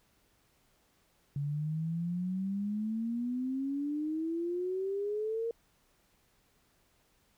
sine exponential sweep, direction up, 140.5 to 466.2 Hz, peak -31 dBFS, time 1.36-5.51 s, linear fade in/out 2 ms, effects pink hiss -70 dBFS RMS until 7.37 s

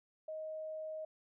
sine tone, 627 Hz, D#5, 13 cents sharp, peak -40 dBFS, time 0.28-1.05 s, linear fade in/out 5 ms, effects none

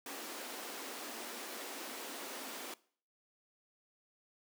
pink high-pass noise, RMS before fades -45 dBFS, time 0.06-2.74 s, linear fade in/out 2 ms, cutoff 240 Hz, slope 48 dB/octave, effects noise-tail reverb RT60 0.5 s tail -21 dB re dry

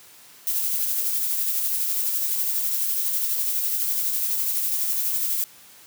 violet noise with tremolo, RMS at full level -23 dBFS, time 0.47-5.44 s, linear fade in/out 0 ms, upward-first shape sine, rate 12 Hz, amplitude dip 30%, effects white hiss -49 dBFS RMS until 5.86 s + high-pass 80 Hz 12 dB/octave

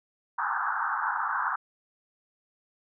white band-pass noise, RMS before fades -29 dBFS, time 0.38-1.56 s, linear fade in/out 10 ms, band 800 to 1600 Hz, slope 96 dB/octave, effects none

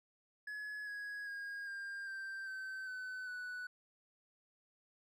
triangle tone with pitch steps, 1695 / 1663 / 1631.6 / 1600.8 / 1570.6 / 1540.9 / 1511.8 / 1483.3 Hz, G#6 / G#6 / G#6 / G6 / G6 / G6 / F#6 / F#6, +35 / +2 / -31 / +36 / +3 / -30 / +37 / +4 cents, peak -40 dBFS, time 0.47-3.67 s, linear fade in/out 5 ms, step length 400 ms, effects none

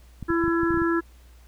clicks, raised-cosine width 5 ms, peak -21 dBFS, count 9, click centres 0.227 / 0.304 / 0.44 / 0.48 / 0.633 / 0.706 / 0.743 / 0.774 / 0.819 s
harmonic tone, 335.5 Hz, E4, 31 cents sharp, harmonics 1 / 3 / 4 / 5, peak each -21 / -33 / -29 / -30 dBFS, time 0.28-1.01 s, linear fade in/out 20 ms
effects added 60 Hz sine -48 dBFS peak until 1.47 s + pink hiss -59 dBFS RMS until 1.47 s

